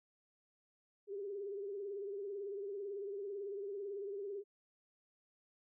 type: tone with vibrato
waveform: sine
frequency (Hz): 400.5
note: G4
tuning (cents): +37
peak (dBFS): -40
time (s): 1.07-4.44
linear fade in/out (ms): 50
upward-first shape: triangle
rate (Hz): 18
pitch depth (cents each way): 84
effects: none